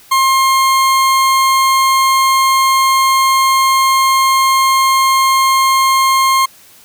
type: tone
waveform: 40% pulse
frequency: 1065 Hz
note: C6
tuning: 30 cents sharp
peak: -8 dBFS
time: 0.11-6.46 s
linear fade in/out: 10 ms
effects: white hiss -43 dBFS RMS until 6.84 s